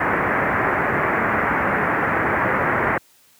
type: low-pass noise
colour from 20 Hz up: white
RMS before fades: -20 dBFS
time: 0-2.98 s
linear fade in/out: 5 ms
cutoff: 2000 Hz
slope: 48 dB/octave
effects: white hiss -55 dBFS RMS until 3.39 s + high-pass 80 Hz 12 dB/octave